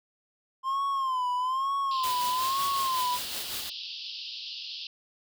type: tone with vibrato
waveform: triangle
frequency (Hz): 1046.5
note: C6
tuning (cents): 0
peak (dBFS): -24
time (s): 0.63-3.19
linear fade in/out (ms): 50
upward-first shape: sine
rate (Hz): 1.1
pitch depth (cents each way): 100
type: band-pass noise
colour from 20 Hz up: white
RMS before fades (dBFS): -39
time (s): 1.91-4.87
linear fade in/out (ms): 2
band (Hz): 2700 to 5100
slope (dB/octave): 96
type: noise with tremolo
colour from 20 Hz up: white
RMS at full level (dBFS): -35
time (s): 2.03-3.7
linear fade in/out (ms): 10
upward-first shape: sine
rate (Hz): 5.4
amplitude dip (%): 45
effects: none